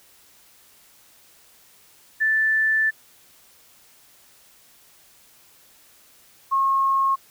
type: tone pair in turn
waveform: sine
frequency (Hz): 1760 / 1083.7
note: A6 / C#6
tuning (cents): 0 / -40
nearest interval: minor sixth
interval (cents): 840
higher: first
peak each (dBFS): -17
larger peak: neither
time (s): 2.2-2.91 / 6.51-7.16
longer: first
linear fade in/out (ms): 20
effects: white hiss -54 dBFS RMS until 7.3 s